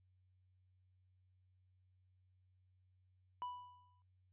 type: tone with exponential decay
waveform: triangle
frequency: 987.8 Hz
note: B5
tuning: in tune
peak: -37 dBFS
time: 3.42-4.02 s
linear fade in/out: 0 ms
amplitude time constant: 130 ms
effects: added 92 Hz sine -70 dBFS peak until 4.32 s + resampled to 8000 Hz